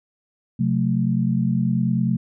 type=chord; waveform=sine; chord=F# diminished; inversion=second; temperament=equal with one note detuned; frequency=130.81 / 180.67 / 220 Hz; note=C3 / F#3 / A3; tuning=0 / -41 / 0 cents; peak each=-22 dBFS; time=0.59-2.17 s; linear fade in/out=10 ms; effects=none